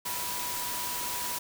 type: tone in noise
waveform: sine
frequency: 977 Hz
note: B5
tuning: 19 cents flat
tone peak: -38 dBFS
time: 0.05-1.39 s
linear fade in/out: 10 ms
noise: white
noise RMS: -34 dBFS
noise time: 0.05-1.39 s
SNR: -7 dB
effects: none